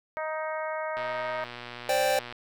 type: harmonic tone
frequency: 312.8 Hz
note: D#4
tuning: 9 cents sharp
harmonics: 2 / 3 / 4 / 5 / 6 / 7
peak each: -32 / -36 / -38 / -40 / -42 / -43 dBFS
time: 0.17-1.44 s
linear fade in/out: 0 ms
type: click train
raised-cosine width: 0.3 ms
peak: -23 dBFS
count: 165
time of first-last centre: 0.97-2.325 s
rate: 121 Hz
type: chord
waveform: square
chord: C suspended second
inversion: none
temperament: equal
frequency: 523.3 / 587.3 / 784 Hz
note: C5 / D5 / G5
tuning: 0 / 0 / 0 cents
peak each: -28 dBFS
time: 1.89-2.19 s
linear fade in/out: 2 ms
effects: none